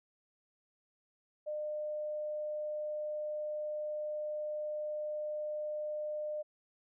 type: tone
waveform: sine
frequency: 604 Hz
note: D5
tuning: 48 cents sharp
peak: -35 dBFS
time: 1.46-6.43 s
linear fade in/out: 20 ms
effects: none